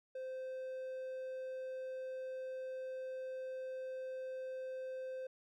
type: tone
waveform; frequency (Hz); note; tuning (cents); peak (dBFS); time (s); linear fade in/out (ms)
triangle; 519; C5; -14; -39; 0.15-5.27; 5
effects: none